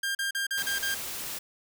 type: tone bursts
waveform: sawtooth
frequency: 1600 Hz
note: G6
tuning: 35 cents sharp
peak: -24 dBFS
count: 6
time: 0.03-0.945 s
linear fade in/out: 5 ms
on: 120 ms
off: 39 ms
type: noise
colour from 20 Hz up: white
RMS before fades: -36 dBFS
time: 0.57-1.39 s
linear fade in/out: 10 ms
effects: none